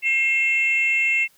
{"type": "tone pair together", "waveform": "sine", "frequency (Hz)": [2134, 2683], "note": ["C7", "E7"], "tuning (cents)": [34, 30], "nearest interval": "major third", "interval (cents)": 396, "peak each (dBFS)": -19, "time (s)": [0.02, 1.28], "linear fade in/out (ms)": 50, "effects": ["tanh soft clip ceiling -11 dBFS", "white hiss -58 dBFS RMS until 1.37 s"]}